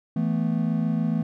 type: chord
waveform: triangle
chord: E suspended fourth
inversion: none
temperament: equal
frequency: 164.81 / 220 / 246.9 Hz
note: E3 / A3 / B3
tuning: 0 / 0 / 0 cents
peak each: -23 / -23 / -27 dBFS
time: 0.16-1.23 s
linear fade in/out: 5 ms
effects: none